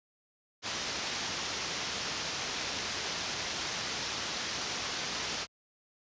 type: low-pass noise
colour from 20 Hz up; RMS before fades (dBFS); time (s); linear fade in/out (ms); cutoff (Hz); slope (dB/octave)
white; -36; 0.62-5.47; 50; 6400; 48
effects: high-pass 60 Hz 12 dB/octave + resampled to 16000 Hz